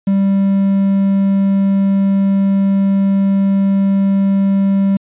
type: tone with quantisation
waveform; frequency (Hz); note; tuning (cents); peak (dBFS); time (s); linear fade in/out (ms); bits
triangle; 196; G3; 0; -8; 0.07-4.97; 5; 6
effects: resampled to 8000 Hz